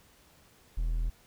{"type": "tone", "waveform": "triangle", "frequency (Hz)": 40.86, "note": "E1", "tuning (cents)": -14, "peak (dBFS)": -25, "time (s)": [0.77, 1.1], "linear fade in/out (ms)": 10, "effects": ["pink hiss -61 dBFS RMS until 1.26 s"]}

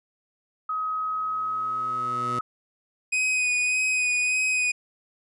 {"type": "tone with pitch glide", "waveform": "sine", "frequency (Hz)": [1267, 1278.8], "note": ["D#6", "D#6"], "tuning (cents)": [31, 47], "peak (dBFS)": -25, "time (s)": [0.69, 2.41], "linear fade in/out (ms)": 5, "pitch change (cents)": 16, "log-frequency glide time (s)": [0.9, 2.01]}
{"type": "tone with exponential growth", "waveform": "15% pulse", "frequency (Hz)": 122.2, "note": "B2", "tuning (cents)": -18, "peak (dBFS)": -24, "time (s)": [0.78, 2.39], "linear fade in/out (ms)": 0, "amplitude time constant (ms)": 350}
{"type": "tone with vibrato", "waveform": "45% pulse", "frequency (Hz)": 2497, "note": "D#7", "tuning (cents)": 6, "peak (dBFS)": -21, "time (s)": [3.12, 4.72], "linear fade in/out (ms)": 10, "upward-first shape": "sine", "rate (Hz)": 1.7, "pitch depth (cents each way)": 20}
{"effects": ["resampled to 24000 Hz"]}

